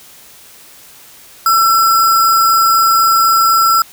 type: tone with sample-and-hold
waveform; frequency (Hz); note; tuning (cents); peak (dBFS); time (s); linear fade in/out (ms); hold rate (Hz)
sine; 1338; E6; +25; -7; 1.46-3.82; 2; 6300
effects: white hiss -40 dBFS RMS until 3.92 s